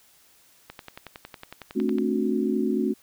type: click train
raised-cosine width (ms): 0.3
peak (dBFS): -22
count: 15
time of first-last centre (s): 0.7-1.984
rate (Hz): 10.9
type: chord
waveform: sine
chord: D dominant seventh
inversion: second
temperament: just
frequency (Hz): 220.2 / 264.3 / 293.7 / 367.1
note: A3 / C4 / D4 / F#4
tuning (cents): +2 / +18 / 0 / -14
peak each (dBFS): -26 / -27 / -30 / -27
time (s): 1.75-2.94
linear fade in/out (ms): 20
effects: white hiss -58 dBFS RMS until 3.02 s